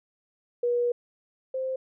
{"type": "tone pair in turn", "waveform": "sine", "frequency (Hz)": [482.4, 522.7], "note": ["B4", "C5"], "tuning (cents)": [-41, -2], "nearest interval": "minor second", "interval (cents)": 139, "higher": "second", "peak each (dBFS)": [-22, -27], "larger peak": "first", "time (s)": [[0.63, 0.92], [1.54, 1.76]], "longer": "first", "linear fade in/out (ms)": 5, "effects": []}